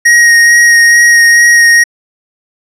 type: tone with vibrato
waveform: square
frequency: 1878 Hz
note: A#6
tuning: 12 cents sharp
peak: -3 dBFS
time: 0.05-1.84 s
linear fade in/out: 10 ms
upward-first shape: sine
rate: 2.3 Hz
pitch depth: 13 cents each way
effects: low-pass 10000 Hz 12 dB/octave